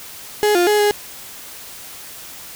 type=tone with pitch steps; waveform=35% pulse; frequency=418.8 / 351.4 / 418.8 / 414.3 Hz; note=G#4 / F4 / G#4 / G#4; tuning=+15 / +11 / +15 / -4 cents; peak=-11 dBFS; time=0.43-0.91 s; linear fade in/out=0 ms; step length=120 ms; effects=white hiss -36 dBFS RMS until 2.55 s